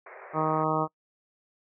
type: band-pass noise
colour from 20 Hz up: pink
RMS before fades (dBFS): -46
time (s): 0.06-0.64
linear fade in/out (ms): 5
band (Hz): 380 to 2300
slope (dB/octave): 96
type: harmonic tone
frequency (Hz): 156.6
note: D#3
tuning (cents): +11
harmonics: 1 / 2 / 3 / 4 / 5 / 6 / 7 / 8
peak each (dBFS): -32 / -32 / -32 / -32 / -32 / -32 / -32 / -32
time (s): 0.33-0.88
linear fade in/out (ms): 50
effects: noise-tail reverb RT60 0.1 s tail -25 dB re dry